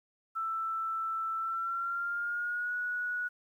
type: tone with pitch glide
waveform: sine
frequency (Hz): 1327 to 1463.9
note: E6 to F#6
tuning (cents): +11 to -19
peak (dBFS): -31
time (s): 0.35-3.29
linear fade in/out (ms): 20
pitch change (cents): +170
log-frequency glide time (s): 1.37-2.75
effects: 11-bit